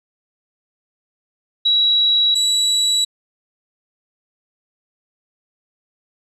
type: tone pair in turn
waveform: sine / 35% pulse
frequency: 3888 / 3915 Hz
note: B7 / B7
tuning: -28 / -16 cents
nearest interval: unison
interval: 12 cents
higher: second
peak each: -12 dBFS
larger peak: neither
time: 1.65-2.35 / 2.35-3.05 s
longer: neither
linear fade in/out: 10 ms
effects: resampled to 32000 Hz + 9-bit